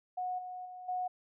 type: tone with level steps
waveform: sine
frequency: 731 Hz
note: F#5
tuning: 21 cents flat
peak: -33 / -40 / -44 / -32 dBFS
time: 0.17-1.08 s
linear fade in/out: 10 ms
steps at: 0.38 / 0.65 / 0.88 s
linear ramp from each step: 10 ms
effects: none